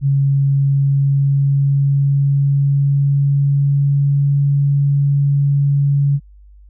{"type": "tone with pitch glide", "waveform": "sine", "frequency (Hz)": [138.59, 141.26], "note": ["C#3", "C#3"], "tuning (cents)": [0, 33], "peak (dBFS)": -11, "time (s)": [0.01, 6.2], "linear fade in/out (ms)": 50, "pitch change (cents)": 33, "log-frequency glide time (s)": [0.43, 4.41], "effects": ["added 50 Hz sine -40 dBFS peak until 6.69 s"]}